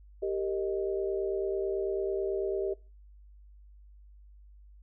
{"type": "chord", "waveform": "sine", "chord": "Eb major", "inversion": "first", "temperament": "equal with one note detuned", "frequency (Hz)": [392, 461.1, 622.3], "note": ["G4", "Bb4", "Eb5"], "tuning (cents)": [0, -19, 0], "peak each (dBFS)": [-30, -36, -36], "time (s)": [0.22, 2.74], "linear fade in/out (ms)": 10, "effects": ["noise-tail reverb RT60 0.3 s tail -21 dB re dry", "added 50 Hz sine -51 dBFS peak until 4.82 s"]}